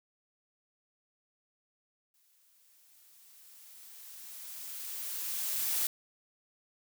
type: noise with exponential growth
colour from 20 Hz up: blue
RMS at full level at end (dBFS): -30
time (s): 2.14-5.87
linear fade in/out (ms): 2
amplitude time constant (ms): 810
effects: none